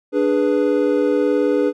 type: chord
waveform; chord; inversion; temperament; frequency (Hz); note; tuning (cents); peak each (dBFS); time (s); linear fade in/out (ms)
triangle; G# diminished; second; equal; 293.7 / 415.3 / 493.9; D4 / G#4 / B4; 0 / 0 / 0; -17; 0.12-1.73; 50
effects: none